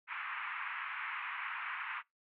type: band-pass noise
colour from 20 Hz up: pink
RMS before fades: -41 dBFS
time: 0.07-2.03 s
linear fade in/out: 50 ms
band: 1000 to 2600 Hz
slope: 48 dB/octave
effects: noise-tail reverb RT60 0.2 s tail -25 dB re dry